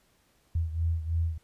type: beating tone pair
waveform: sine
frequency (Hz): 81.8 / 84.9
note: E2 / F2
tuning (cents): -13 / -48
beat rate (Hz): 3.1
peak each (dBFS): -27 / -32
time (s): 0.55-1.38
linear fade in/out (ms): 5
effects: pink hiss -67 dBFS RMS until 1.43 s + resampled to 32000 Hz